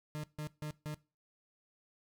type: tone bursts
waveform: 40% pulse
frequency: 151.3 Hz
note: D#3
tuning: 48 cents flat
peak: -37 dBFS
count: 4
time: 0.15-0.944 s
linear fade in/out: 0 ms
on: 86 ms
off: 150 ms
effects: noise-tail reverb RT60 0.3 s tail -20 dB re dry